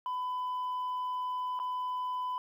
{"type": "tone with dropouts", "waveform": "sine", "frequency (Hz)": 1002, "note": "B5", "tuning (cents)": 25, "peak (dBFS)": -29, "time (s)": [0.06, 2.38], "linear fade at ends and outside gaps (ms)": 1, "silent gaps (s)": [1.591, 1.599], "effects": ["tanh soft clip ceiling -31 dBFS", "11-bit"]}